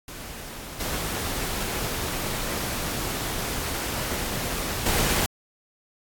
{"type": "noise with level steps", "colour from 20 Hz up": "pink", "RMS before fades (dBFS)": [-38, -29, -23], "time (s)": [0.08, 5.26], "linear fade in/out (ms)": 2, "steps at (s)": [0.8, 4.86], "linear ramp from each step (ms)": 5, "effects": ["AAC 64 kbps"]}